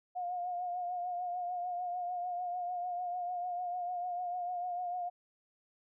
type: tone with vibrato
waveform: sine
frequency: 714 Hz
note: F5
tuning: 38 cents sharp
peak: -34 dBFS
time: 0.15-5.1 s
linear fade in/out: 20 ms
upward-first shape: triangle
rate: 6.7 Hz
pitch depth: 44 cents each way
effects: none